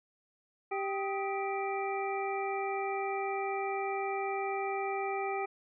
harmonic tone with a mistuned harmonic, 392 Hz, G4, in tune, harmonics 1 / 2 / 3 / 5 / 6, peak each -35 / -35 / -41 / -46 / -41 dBFS, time 0.71-5.46 s, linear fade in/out 10 ms, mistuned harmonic 3, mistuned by +110 cents, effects none

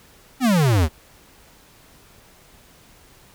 square exponential sweep, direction down, 273.8 to 72.3 Hz, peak -15 dBFS, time 0.4-0.89 s, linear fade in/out 50 ms, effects pink hiss -51 dBFS RMS until 3.34 s

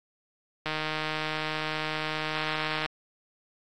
click train, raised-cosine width 0.3 ms, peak -14 dBFS, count 342, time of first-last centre 0.66-2.86 s, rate 155 Hz, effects AAC 64 kbps

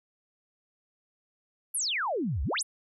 sine exponential two-way sweep, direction down then up, 12000 to 58.8 to 12000 Hz, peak -27 dBFS, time 1.74-2.63 s, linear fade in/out 10 ms, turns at 2.43 s, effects none

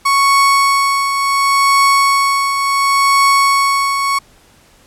35% pulse tone with tremolo, 1108.7 Hz, C#6, in tune, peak -6 dBFS, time 0.05-4.19 s, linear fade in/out 10 ms, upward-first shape triangle, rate 0.7 Hz, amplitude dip 55%, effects pink hiss -48 dBFS RMS until 4.86 s + low-pass 12000 Hz 12 dB/octave

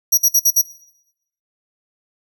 sawtooth tone bursts, 5780 Hz, F#8, 41 cents flat, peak -7 dBFS, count 5, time 0.12-0.617 s, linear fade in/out 10 ms, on 57 ms, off 53 ms, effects noise-tail reverb RT60 0.8 s tail -19 dB re dry

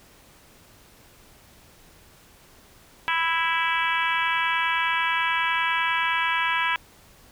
harmonic tone, 329.6 Hz, E4, in tune, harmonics 3 / 4 / 5 / 6 / 7 / 8 / 9 / 10, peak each -26 / -31 / -27 / -32 / -29 / -31 / -35 / -35 dBFS, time 3.08-6.76 s, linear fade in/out 0 ms, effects pink hiss -53 dBFS RMS until 7.31 s

